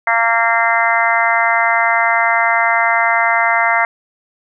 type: harmonic tone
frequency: 230 Hz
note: A#3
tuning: 23 cents flat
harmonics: 3 / 4 / 5 / 6 / 7 / 8 / 9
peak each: -18 / -18 / -21 / -20 / -21 / -20 / -17 dBFS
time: 0.07-3.85 s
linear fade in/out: 2 ms
effects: none